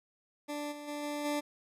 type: tone with level steps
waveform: 20% pulse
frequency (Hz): 293.7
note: D4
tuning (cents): 0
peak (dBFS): -31 / -38 / -32 / -30 / -26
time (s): 0.48-1.41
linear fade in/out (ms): 20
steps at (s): 0.71 / 0.87 / 1.02 / 1.24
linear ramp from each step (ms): 20
effects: resampled to 32000 Hz